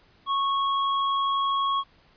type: tone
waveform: square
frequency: 1102 Hz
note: C#6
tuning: 11 cents flat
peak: -23 dBFS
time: 0.26-1.84 s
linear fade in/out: 50 ms
effects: pink hiss -59 dBFS RMS until 2.16 s + resampled to 11025 Hz